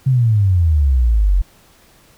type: exponential sweep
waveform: sine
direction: down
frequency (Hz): 136.2 to 43.65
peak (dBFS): -10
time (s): 0.06-1.42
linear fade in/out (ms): 10
effects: pink hiss -50 dBFS RMS until 2.17 s